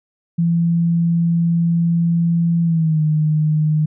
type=tone with pitch glide; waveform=sine; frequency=168.7 to 153.81 Hz; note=E3 to D#3; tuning=+40 to -20 cents; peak=-13 dBFS; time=0.38-3.86 s; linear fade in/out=10 ms; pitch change=-160 cents; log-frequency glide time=2.63-3.02 s; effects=none